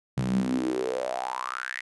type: tone with high-pass filter sweep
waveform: sawtooth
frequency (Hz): 63.3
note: B1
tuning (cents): +43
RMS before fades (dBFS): -29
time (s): 0.17-1.81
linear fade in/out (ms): 5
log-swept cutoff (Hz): 140 to 2000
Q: 8.4
effects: resampled to 24000 Hz